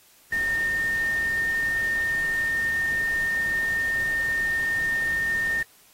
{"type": "tone in noise", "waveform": "sine", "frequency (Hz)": 1824, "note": "A#6", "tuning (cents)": -38, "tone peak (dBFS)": -22, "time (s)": [0.32, 5.63], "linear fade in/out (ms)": 5, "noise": "pink", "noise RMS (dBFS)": -40, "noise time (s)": [0.32, 5.63], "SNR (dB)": 15, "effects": ["white hiss -56 dBFS RMS until 5.93 s", "AAC 48 kbps"]}